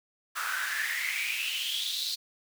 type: noise with high-pass filter sweep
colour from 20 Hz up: pink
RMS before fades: -32 dBFS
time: 0.35-2.16 s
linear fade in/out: 20 ms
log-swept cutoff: 1300 to 4300 Hz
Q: 8.2
effects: none